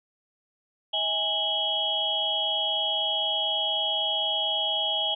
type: tone cluster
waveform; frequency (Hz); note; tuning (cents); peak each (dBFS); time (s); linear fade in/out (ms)
sine; 639 / 824 / 2980 / 3276; D#5 / G#5 / F#7 / G#7; +46 / -14 / +12 / -24; -34 / -33 / -30 / -26; 0.93-5.15; 10
effects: none